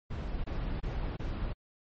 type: noise bursts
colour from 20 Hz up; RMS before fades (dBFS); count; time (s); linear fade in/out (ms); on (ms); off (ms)
brown; -34; 4; 0.1-1.532; 10; 340; 24
effects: low-pass 4000 Hz 12 dB/octave + MP3 32 kbps